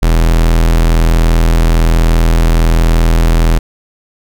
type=tone; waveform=45% pulse; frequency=41.2 Hz; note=E1; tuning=in tune; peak=-6 dBFS; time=0.02-3.59 s; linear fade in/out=10 ms; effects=none